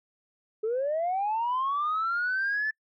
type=linear sweep; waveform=sine; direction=up; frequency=421.6 to 1760 Hz; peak=-24 dBFS; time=0.63-2.71 s; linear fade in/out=10 ms; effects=noise-tail reverb RT60 0.1 s tail -26 dB re dry + tanh soft clip ceiling -22 dBFS